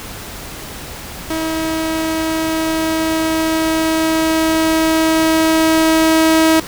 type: tone with level ramp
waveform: sawtooth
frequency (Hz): 320.6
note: E4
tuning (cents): -48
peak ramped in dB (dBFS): -14 to -5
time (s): 1.3-6.6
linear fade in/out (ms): 5
effects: pink hiss -30 dBFS RMS until 6.67 s